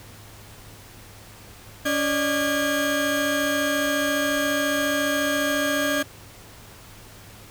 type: tone cluster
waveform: 35% pulse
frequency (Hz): 283.3 / 601 / 1633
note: C#4 / D5 / G#6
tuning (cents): +38 / +40 / -30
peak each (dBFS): -24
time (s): 1.85-6.03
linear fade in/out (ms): 10
effects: added 104 Hz sine -49 dBFS peak until 7.5 s + pink hiss -46 dBFS RMS until 7.5 s